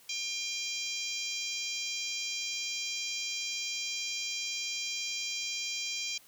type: harmonic tone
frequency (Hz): 799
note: G5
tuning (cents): +33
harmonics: 3 / 4 / 5 / 6 / 7 / 8 / 9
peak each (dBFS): -39 / -40 / -43 / -41 / -40 / -43 / -44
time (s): 0.09-6.18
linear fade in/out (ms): 5
effects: white hiss -59 dBFS RMS until 6.27 s